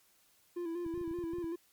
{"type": "tone with vibrato", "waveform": "triangle", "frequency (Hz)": 340.3, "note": "F4", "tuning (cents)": -45, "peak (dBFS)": -33, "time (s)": [0.56, 1.56], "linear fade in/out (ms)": 10, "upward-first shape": "square", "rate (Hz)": 5.2, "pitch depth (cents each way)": 47}
{"type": "clicks", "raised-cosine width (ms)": 5, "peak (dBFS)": -37, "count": 11, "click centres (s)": [0.864, 0.94, 0.977, 1.013, 1.078, 1.112, 1.188, 1.24, 1.335, 1.385, 1.443]}
{"effects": ["white hiss -68 dBFS RMS until 1.72 s", "MP3 96 kbps"]}